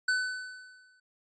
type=tone with exponential decay; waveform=square; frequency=1506 Hz; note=F#6; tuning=30 cents sharp; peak=-24 dBFS; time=0.08-1 s; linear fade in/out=5 ms; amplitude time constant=200 ms; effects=resampled to 16000 Hz